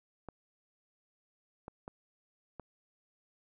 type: clicks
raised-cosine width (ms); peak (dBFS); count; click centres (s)
1; -29; 4; 0.287 / 1.681 / 1.879 / 2.597
effects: none